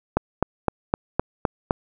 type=click train; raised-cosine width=1 ms; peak=-4 dBFS; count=7; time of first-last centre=0.17-1.708 s; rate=3.9 Hz; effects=none